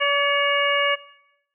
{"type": "harmonic tone with a mistuned harmonic", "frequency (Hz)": 570, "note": "C#5", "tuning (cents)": 48, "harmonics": [1, 2, 3, 4, 5], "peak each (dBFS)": [-24, -24, -24, -24, -24], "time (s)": [0, 0.96], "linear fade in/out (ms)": 20, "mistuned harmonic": 4, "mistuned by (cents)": -34, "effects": ["noise-tail reverb RT60 0.8 s tail -18 dB re dry"]}